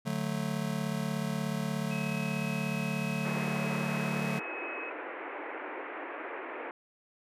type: chord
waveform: square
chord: D major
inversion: none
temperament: just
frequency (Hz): 146.83 / 183.54 / 220.2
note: D3 / F#3 / A3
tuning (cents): 0 / -14 / +2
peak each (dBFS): -36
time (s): 0.05-4.4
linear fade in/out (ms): 20
type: tone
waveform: sine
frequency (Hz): 2556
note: D#7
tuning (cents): +46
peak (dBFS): -39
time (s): 1.91-4.9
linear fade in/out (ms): 2
type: band-pass noise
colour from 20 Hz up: pink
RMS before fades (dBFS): -40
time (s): 3.25-6.71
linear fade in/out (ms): 2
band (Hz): 300 to 2400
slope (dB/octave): 48
effects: resampled to 32000 Hz

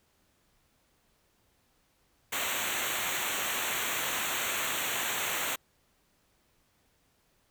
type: noise with comb filter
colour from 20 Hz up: pink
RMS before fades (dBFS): -32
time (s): 2.32-5.56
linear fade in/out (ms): 10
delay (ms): 0.2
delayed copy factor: -1
effects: pink hiss -70 dBFS RMS until 7.5 s

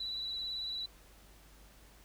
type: tone with vibrato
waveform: sine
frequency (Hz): 3951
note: B7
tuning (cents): 0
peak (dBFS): -36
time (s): 0-0.86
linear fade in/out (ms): 5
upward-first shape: triangle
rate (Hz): 18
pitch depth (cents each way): 28
effects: added 50 Hz sine -59 dBFS peak until 2.04 s + pink hiss -61 dBFS RMS until 2.04 s

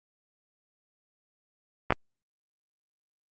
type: clicks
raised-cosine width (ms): 0.5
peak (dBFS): -6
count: 2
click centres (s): 1.906 / 1.923
effects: Opus 32 kbps

